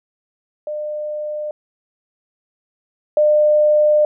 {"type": "tone pair in turn", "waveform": "sine", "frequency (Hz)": [602, 602], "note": ["D5", "D5"], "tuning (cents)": [43, 43], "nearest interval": "unison", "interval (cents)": 0, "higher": "neither", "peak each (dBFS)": [-22, -10], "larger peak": "second", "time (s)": [[0.67, 1.51], [3.17, 4.05]], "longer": "second", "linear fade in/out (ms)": 2, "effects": []}